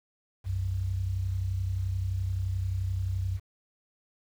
sine tone pair together, 63.3 / 94.84 Hz, B1 / F#2, +43 / +43 cents, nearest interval perfect fifth, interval 700 cents, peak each -34 / -28 dBFS, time 0.44-3.4 s, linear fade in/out 50 ms, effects 9-bit

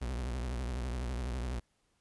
40% pulse tone with vibrato, 61.74 Hz, B1, in tune, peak -33 dBFS, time 0.01-1.6 s, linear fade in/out 10 ms, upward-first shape triangle, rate 12 Hz, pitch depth 180 cents each way, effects pink hiss -75 dBFS RMS until 2 s + resampled to 24000 Hz

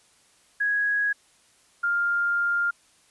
sine tone pair in turn, 1661 / 1401.3 Hz, G#6 / F6, 0 / +5 cents, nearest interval minor third, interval 295 cents, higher first, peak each -21 / -21 dBFS, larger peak neither, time 0.6-1.13 / 1.83-2.71 s, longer second, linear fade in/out 10 ms, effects white hiss -60 dBFS RMS until 3.1 s + resampled to 24000 Hz

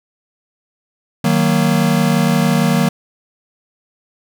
square chord, D# minor, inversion none, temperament equal with one note detuned, 155.56 / 186.71 / 233.1 Hz, D#3 / F#3 / A#3, 0 / +16 / 0 cents, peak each -17 dBFS, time 1.24-2.89 s, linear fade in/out 5 ms, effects none

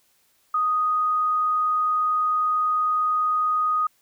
sine tone, 1244.5 Hz, D#6, in tune, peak -19 dBFS, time 0.54-3.87 s, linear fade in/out 5 ms, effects white hiss -64 dBFS RMS until 4.01 s

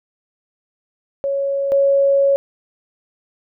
sine tone pair in turn, 554.4 / 554.4 Hz, C#5 / C#5, 0 / 0 cents, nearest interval unison, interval 0 cents, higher neither, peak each -17 / -11 dBFS, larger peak second, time 1.24-1.72 / 1.72-2.36 s, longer second, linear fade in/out 0 ms, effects none

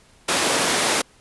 pink high-pass noise, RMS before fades -20 dBFS, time 0.28-1.02 s, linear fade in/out 10 ms, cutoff 320 Hz, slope 12 dB/octave, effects pink hiss -54 dBFS RMS until 1.2 s + resampled to 24000 Hz

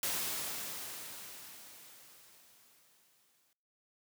white noise with exponential decay, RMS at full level -34 dBFS, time 0.03-3.53 s, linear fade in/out 1 ms, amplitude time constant 760 ms, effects noise-tail reverb RT60 0.7 s tail -24 dB re dry + high-pass 100 Hz 12 dB/octave

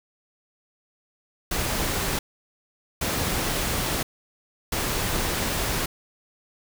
pink noise bursts at uneven times, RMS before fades -26 dBFS, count 3, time 1.51-2.19 / 3.01-4.03 / 4.72-5.86 s, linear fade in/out 5 ms, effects none

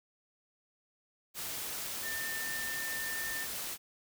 sine tone in noise, 1798 Hz, A6, 37 cents sharp, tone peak -37 dBFS, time 2.02-3.47 s, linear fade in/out 50 ms, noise white, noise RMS -39 dBFS, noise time 1.34-3.78 s, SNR -1 dB, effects none

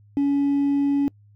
triangle tone with hard clipping, 281.8 Hz, C#4, 29 cents sharp, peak -17 dBFS, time 0.17-1.08 s, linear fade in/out 0 ms, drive 2 dB, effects noise-tail reverb RT60 0.1 s tail -26 dB re dry + added 103 Hz sine -50 dBFS peak until 1.35 s

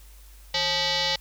sine tone with frequency modulation, 540 Hz, C#5, 45 cents flat, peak -22 dBFS, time 0.54-1.16 s, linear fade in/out 5 ms, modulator 702 Hz, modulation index 6.7, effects added 50 Hz sine -46 dBFS peak until 1.2 s + white hiss -55 dBFS RMS until 1.2 s

